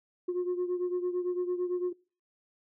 sine beating tone pair, 356.9 / 365.8 Hz, F4 / F#4, +38 / -20 cents, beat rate 8.9 Hz, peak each -28 / -33 dBFS, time 0.28-1.93 s, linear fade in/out 10 ms, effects noise-tail reverb RT60 0.4 s tail -25 dB re dry + tanh soft clip ceiling -25 dBFS

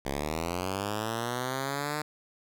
5% pulse linear sweep, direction up, 66.5 to 152.5 Hz, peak -19 dBFS, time 0.05-2.02 s, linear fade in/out 5 ms, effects none

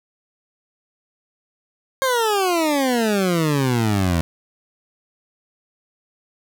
20% pulse exponential sweep, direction down, 541 to 81 Hz, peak -12 dBFS, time 2.02-4.21 s, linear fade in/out 0 ms, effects none

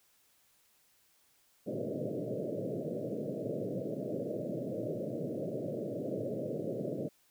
white band-pass noise, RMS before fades -37 dBFS, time 1.66-7.09 s, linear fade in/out 20 ms, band 110 to 620 Hz, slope 96 dB/octave, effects white hiss -69 dBFS RMS until 7.3 s

